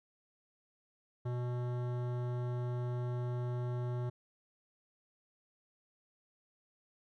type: tone with hard clipping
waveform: sine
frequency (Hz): 122.8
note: B2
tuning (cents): -9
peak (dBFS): -36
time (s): 1.25-4.1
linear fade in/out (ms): 10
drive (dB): 16
effects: none